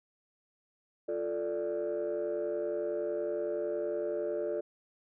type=chord; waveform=sine; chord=D minor; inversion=first; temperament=equal; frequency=349.2 / 440 / 587.3 Hz; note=F4 / A4 / D5; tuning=0 / 0 / 0 cents; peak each=-35 / -34 / -33 dBFS; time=1.08-4.61 s; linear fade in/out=10 ms; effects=tanh soft clip ceiling -26 dBFS